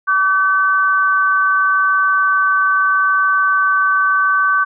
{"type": "tone pair together", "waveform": "sine", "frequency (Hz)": [1153, 1526.2], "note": ["D6", "G6"], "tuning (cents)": [-32, -47], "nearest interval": "perfect fourth", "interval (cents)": 485, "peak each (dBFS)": -14, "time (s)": [0.07, 4.65], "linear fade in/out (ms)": 20, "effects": []}